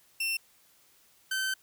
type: tone pair in turn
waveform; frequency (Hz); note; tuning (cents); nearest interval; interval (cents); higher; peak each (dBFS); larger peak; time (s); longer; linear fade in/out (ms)
sawtooth; 2700 / 1540.3; E7 / G6; +41 / -31; minor seventh; 972; first; -25; neither; 0.2-0.37 / 1.31-1.54; second; 5
effects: white hiss -63 dBFS RMS until 1.62 s